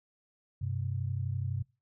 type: tone pair together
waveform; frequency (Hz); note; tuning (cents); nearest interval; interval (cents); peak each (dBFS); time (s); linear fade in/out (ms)
sine; 95.9 / 127.86; G2 / C3; -37 / -40; perfect fourth; 497; -33 / -34; 0.61-1.63; 10
effects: noise-tail reverb RT60 0.3 s tail -23 dB re dry